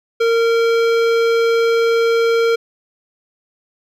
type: tone with hard clipping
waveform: sine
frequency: 460.6 Hz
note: A#4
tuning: 21 cents flat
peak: -14 dBFS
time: 0.2-2.56 s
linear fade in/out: 10 ms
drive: 16 dB
effects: none